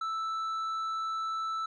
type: tone with tanh clipping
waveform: sine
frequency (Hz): 1318.5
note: E6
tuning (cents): 0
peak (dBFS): -32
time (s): 0.01-1.66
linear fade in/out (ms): 5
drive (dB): 6
effects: none